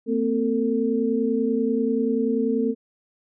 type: tone cluster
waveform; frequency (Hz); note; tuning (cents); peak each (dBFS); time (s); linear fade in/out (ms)
sine; 226.7 / 257 / 449.1; A#3 / C4 / A4; -48 / -31 / +35; -24; 0.06-2.75; 50
effects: none